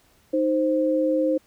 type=tone pair together; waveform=sine; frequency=310.9 / 523.5 Hz; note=D#4 / C5; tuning=-1 / +1 cents; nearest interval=major sixth; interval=902 cents; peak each=-22 / -21 dBFS; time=0.33-1.38 s; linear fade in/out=10 ms; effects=pink hiss -60 dBFS RMS until 1.46 s